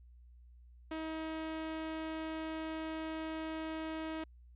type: tone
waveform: sawtooth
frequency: 318 Hz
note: D#4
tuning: 38 cents sharp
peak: -34 dBFS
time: 0.91-4.24 s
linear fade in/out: 5 ms
effects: added 60 Hz sine -55 dBFS peak until 4.55 s + resampled to 8000 Hz